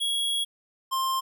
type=tone pair in turn; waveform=square; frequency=3322 / 1054.9 Hz; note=G#7 / C6; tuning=0 / +14 cents; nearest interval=octave + minor sixth; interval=1986 cents; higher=first; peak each=-25 dBFS; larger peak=neither; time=0-0.45 / 0.91-1.21 s; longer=first; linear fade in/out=20 ms; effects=none